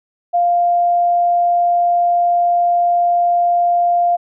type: tone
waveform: sine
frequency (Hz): 698.5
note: F5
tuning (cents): 0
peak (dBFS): -11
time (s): 0.33-4.17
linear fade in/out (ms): 20
effects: none